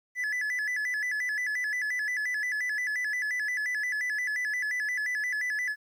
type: tone with vibrato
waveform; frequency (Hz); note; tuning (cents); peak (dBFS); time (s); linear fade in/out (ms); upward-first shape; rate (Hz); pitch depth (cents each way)
triangle; 1845; A#6; -18; -26; 0.15-5.76; 50; square; 5.7; 130
effects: 11-bit